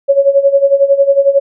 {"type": "tone with tremolo", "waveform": "sine", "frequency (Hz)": 555, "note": "C#5", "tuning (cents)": 2, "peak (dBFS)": -3, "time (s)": [0.08, 1.4], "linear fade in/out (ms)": 20, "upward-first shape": "sine", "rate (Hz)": 11, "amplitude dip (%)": 80, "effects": []}